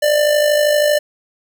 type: tone with amplitude modulation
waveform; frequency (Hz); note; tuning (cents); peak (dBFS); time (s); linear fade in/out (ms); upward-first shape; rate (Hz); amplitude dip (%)
square; 594; D5; +20; -10; 0.02-0.99; 10; sine; 52.7; 50
effects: none

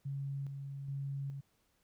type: tone with tremolo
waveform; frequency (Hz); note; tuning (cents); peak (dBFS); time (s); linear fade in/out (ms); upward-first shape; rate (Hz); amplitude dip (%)
sine; 138.59; C#3; 0; -36; 0.05-1.41; 10; square; 1.2; 40
effects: pink hiss -75 dBFS RMS until 1.83 s

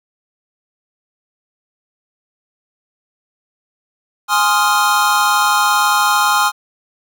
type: chord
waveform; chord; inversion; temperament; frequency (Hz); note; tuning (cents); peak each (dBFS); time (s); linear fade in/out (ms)
square; F minor seventh; first; equal; 830.6 / 1046.5 / 1244.5 / 1396.9; Ab5 / C6 / Eb6 / F6; 0 / 0 / 0 / 0; -18; 4.28-6.52; 50
effects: none

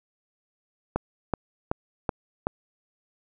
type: click train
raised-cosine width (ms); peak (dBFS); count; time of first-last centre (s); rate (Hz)
1; -10; 5; 0.96-2.469; 2.65
effects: none

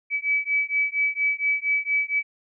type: beating tone pair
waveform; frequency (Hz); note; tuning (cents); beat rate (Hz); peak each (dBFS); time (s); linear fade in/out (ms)
sine; 2289 / 2293.3; D7 / D7; -45 / -42; 4.3; -24; 0.1-2.23; 50
effects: none

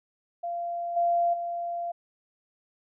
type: tone with level steps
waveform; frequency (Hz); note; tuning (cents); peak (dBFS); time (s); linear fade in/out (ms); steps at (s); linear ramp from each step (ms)
sine; 690; F5; -21; -29 / -21 / -29; 0.43-1.92; 10; 0.96 / 1.33; 10
effects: none

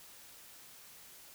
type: silence
effects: white hiss -55 dBFS RMS until 1.34 s

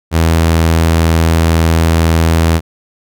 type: tone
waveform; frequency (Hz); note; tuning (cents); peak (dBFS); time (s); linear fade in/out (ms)
sawtooth; 82; E2; -9; -4; 0.11-2.61; 50
effects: none

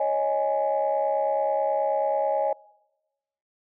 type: chord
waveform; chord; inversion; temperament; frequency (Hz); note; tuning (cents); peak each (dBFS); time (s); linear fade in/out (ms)
sine; C# suspended second; none; just; 554.4 / 623.7 / 831.5; C#5 / D#5 / G#5; 0 / +4 / +2; -25; 0-2.53; 5
effects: noise-tail reverb RT60 1.0 s tail -24 dB re dry + tanh soft clip ceiling -14 dBFS

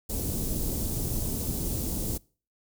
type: band-stop noise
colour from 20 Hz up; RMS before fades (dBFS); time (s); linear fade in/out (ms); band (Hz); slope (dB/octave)
pink; -30; 0.09-2.18; 10; 350 to 8500; 12
effects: noise-tail reverb RT60 0.4 s tail -24 dB re dry

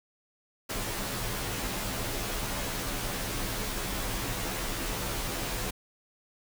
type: noise with comb filter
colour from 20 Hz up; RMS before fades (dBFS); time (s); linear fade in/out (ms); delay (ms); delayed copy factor
pink; -33; 0.69-5.71; 10; 13; -1
effects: none

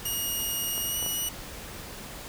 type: tone with pitch glide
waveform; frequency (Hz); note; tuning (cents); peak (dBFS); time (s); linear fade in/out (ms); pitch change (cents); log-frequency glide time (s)
5% pulse; 2871 to 2926; F7 to F#7; +47 to -20; -20; 0.05-1.29; 5; +33; 0.86-0.98
type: clicks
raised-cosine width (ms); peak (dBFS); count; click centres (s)
1; -24; 3; 0.779 / 1.027 / 1.063
effects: pink hiss -41 dBFS RMS until 2.28 s

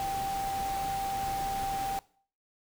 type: tone in noise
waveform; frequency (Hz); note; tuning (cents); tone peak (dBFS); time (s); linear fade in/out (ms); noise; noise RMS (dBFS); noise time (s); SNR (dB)
sine; 784; G5; 0; -30; 0-1.99; 0; pink; -40; 0-1.99; +7
effects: noise-tail reverb RT60 0.5 s tail -21 dB re dry

